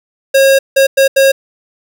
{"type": "tone bursts at uneven times", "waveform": "square", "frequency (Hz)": 542, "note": "C#5", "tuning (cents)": -39, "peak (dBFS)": -6, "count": 4, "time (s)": [[0.34, 0.59], [0.76, 0.87], [0.97, 1.08], [1.16, 1.32]], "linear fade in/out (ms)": 10, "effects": []}